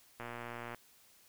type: click train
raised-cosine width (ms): 0.5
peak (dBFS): -28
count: 66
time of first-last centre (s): 0.2-0.746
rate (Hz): 119
effects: white hiss -64 dBFS RMS until 1.28 s